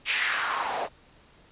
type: noise with band-pass filter sweep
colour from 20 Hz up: white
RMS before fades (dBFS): -28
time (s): 0.05-0.89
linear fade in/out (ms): 50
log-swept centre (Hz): 2700 to 610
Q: 2.9
effects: pink hiss -57 dBFS RMS until 1.51 s + resampled to 8000 Hz